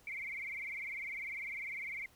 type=tone with vibrato; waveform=sine; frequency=2198 Hz; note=C#7; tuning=15 cents flat; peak=-39 dBFS; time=0.07-2.06 s; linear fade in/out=2 ms; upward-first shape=sine; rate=20 Hz; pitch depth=120 cents each way; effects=pink hiss -65 dBFS RMS until 2.15 s